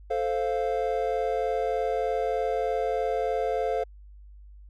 triangle chord, F major, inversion first, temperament equal with one note detuned, 440 / 523.3 / 696.4 Hz, A4 / C5 / F5, 0 / 0 / -5 cents, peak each -27 dBFS, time 0.1-3.84 s, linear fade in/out 10 ms, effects added 50 Hz sine -45 dBFS peak until 4.69 s

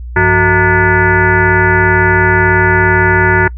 sine tone with frequency modulation, 913 Hz, A#5, 36 cents flat, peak -6 dBFS, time 0.16-3.48 s, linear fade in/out 5 ms, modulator 272 Hz, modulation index 3.6, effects noise-tail reverb RT60 0.1 s tail -25 dB re dry + added 60 Hz sine -22 dBFS peak until 3.57 s

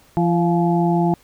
harmonic tone with a mistuned harmonic, 170.7 Hz, F3, 39 cents flat, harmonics 1 / 2 / 4 / 5, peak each -17 / -20 / -23 / -24 dBFS, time 0.17-1.14 s, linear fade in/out 0 ms, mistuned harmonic 4, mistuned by +36 cents, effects pink hiss -53 dBFS RMS until 1.23 s

